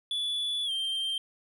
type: tone with pitch glide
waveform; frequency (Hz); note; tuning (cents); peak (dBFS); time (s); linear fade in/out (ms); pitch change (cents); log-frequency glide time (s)
triangle; 3442 to 3156; A7 to G7; -39 to +11; -27; 0.11-1.18; 2; -150; 0.65-0.71
effects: none